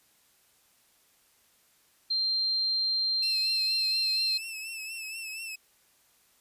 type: tone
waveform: sine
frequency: 4165 Hz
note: C8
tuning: 9 cents flat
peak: -25 dBFS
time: 2.1-4.38 s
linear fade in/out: 10 ms
type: tone with vibrato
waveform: sawtooth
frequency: 2637 Hz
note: E7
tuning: in tune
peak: -33 dBFS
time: 3.22-5.56 s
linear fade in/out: 10 ms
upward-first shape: triangle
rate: 4.2 Hz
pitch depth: 64 cents each way
effects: white hiss -65 dBFS RMS until 6.4 s + resampled to 32000 Hz